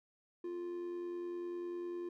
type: tone with amplitude modulation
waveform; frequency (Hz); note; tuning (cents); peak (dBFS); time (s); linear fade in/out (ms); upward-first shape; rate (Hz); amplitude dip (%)
triangle; 349.2; F4; 0; -35; 0.44-2.09; 5; sine; 90; 40
effects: none